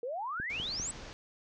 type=exponential sweep; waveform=sine; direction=up; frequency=458.4 to 8200 Hz; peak=-34 dBFS; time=0.03-0.91 s; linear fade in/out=2 ms
type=click train; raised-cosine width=3 ms; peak=-29 dBFS; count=3; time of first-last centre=0.4-0.799 s; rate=5.01 Hz
type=low-pass noise; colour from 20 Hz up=pink; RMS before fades=-47 dBFS; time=0.5-1.13 s; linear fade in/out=0 ms; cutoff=6600 Hz; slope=48 dB/octave
effects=none